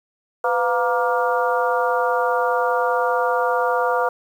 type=harmonic tone with a mistuned harmonic; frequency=235.2 Hz; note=A#3; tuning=16 cents sharp; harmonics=2 / 3 / 4 / 5 / 6; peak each=-21 / -23 / -24 / -25 / -26 dBFS; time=0.44-4.09 s; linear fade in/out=5 ms; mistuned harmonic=2; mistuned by=+110 cents; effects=8-bit